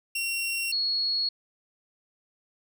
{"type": "tone pair in turn", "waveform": ["sawtooth", "sine"], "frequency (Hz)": [2739, 4335], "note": ["F7", "C#8"], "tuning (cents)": [-34, -39], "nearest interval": "minor sixth", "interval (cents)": 795, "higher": "second", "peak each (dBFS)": -24, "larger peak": "neither", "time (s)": [[0.15, 0.72], [0.72, 1.29]], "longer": "neither", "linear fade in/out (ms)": 5, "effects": []}